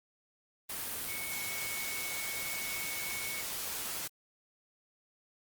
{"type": "tone in noise", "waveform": "sine", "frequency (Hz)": 2217, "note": "C#7", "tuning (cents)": 0, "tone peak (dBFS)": -40, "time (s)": [1.08, 3.42], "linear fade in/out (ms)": 10, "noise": "white", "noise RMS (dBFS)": -38, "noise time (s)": [0.69, 4.08], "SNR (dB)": -5, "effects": ["Opus 32 kbps"]}